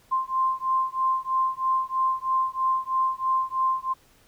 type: beating tone pair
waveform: sine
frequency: 1046.5 / 1049.6 Hz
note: C6 / C6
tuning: 0 / +5 cents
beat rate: 3.1 Hz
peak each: -25 dBFS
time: 0.11-3.94 s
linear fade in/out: 20 ms
effects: pink hiss -59 dBFS RMS until 4.27 s